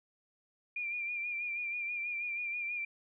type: tone with vibrato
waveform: sine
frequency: 2398 Hz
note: D7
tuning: 36 cents sharp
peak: -34 dBFS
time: 0.76-2.85 s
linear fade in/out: 5 ms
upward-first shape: sine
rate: 6.2 Hz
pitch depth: 42 cents each way
effects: none